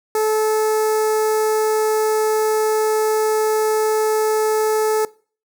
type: tone with notch filter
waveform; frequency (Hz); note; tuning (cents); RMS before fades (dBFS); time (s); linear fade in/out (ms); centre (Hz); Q
sawtooth; 433.3; A4; -27; -18; 0.15-5.05; 2; 3100; 0.51
effects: noise-tail reverb RT60 0.4 s tail -21 dB re dry